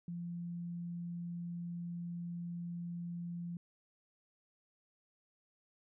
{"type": "tone", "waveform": "sine", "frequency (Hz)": 172.5, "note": "F3", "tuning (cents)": -21, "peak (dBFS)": -39, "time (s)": [0.08, 3.57], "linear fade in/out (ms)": 2, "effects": []}